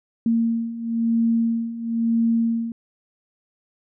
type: beating tone pair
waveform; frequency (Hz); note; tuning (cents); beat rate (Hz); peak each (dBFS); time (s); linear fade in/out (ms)
sine; 229 / 230; A#3 / A#3; -31 / -23; 1; -24 / -20; 0.26-2.72; 2
effects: none